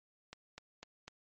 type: click train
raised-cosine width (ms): 0.2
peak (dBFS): -29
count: 4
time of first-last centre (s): 0.33-1.08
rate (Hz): 4
effects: MP3 32 kbps